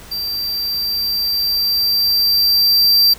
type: tone with level ramp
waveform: square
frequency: 4699 Hz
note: D8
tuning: in tune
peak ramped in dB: -21 to -9 dBFS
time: 0.11-3.14 s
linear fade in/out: 10 ms
effects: added 55 Hz sine -44 dBFS peak until 3.18 s + pink hiss -39 dBFS RMS until 3.18 s